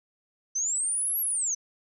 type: linear two-way sweep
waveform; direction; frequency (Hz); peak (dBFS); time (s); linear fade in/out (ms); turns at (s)
sine; up then down; 5970 to 11730 to 5970; -25; 0.55-1.55; 10; 1.2
effects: none